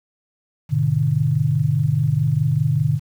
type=chord; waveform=sine; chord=G# diminished; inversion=none; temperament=just; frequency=103.83 / 124.59 / 149.51 Hz; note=G#2 / B2 / D3; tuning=0 / +16 / +31 cents; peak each=-24 / -20 / -18 dBFS; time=0.69-3 s; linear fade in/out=50 ms; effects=8-bit